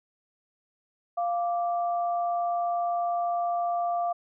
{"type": "tone pair together", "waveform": "sine", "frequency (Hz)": [697, 1171.5], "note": ["F5", "D6"], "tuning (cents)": [-4, -5], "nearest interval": "major sixth", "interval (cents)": 899, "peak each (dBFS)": [-25, -35], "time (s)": [1.17, 4.13], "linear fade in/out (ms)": 10, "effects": []}